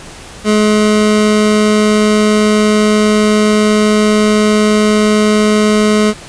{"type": "tone", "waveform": "25% pulse", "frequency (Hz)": 212.3, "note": "G#3", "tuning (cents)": 38, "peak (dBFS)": -4, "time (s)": [0.44, 6.14], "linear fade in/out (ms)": 50, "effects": ["pink hiss -32 dBFS RMS until 6.28 s", "resampled to 22050 Hz"]}